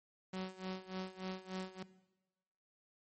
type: tone with tremolo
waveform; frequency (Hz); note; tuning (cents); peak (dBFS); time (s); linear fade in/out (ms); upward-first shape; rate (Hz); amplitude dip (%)
sawtooth; 187.1; F#3; +20; -34; 0.33-1.83; 5; sine; 3.4; 85
effects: noise-tail reverb RT60 1.0 s tail -17 dB re dry + MP3 32 kbps